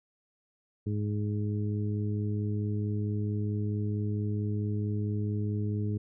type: harmonic tone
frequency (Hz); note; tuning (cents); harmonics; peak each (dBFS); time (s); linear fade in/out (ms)
104.5; G#2; +11; 1 / 2 / 3 / 4; -29 / -35 / -39 / -41; 0.86-5.98; 10
effects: none